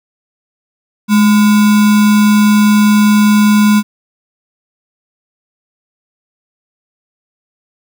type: tone with sample-and-hold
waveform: sine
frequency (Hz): 210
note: G#3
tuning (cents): +19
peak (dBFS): -5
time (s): 1.08-3.83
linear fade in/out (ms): 50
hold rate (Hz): 1225
effects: none